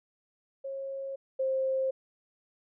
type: tone pair in turn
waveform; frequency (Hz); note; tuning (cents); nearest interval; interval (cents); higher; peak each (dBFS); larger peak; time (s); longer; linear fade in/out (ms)
sine; 543 / 528.8; C#5 / C5; -36 / +18; unison; 46; first; -34 / -26; second; 0.64-1.16 / 1.39-1.91; neither; 10
effects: none